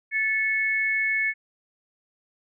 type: tone pair together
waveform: sine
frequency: 1746.1 / 2200 Hz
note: A6 / C#7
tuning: -14 / -14 cents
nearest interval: major third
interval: 400 cents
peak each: -26 / -23 dBFS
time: 0.11-1.34 s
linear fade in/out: 50 ms
effects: none